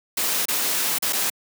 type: noise with dropouts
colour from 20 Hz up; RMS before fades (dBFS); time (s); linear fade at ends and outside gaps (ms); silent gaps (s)
white; -23; 0.17-1.3; 5; 0.455-0.483 / 0.985-1.023 / 1.126-1.13
effects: high-pass 200 Hz 12 dB/octave